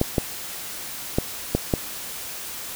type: clicks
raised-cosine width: 2 ms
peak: -5 dBFS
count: 5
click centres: 0.014 / 0.182 / 1.185 / 1.55 / 1.738 s
effects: white hiss -34 dBFS RMS until 2.75 s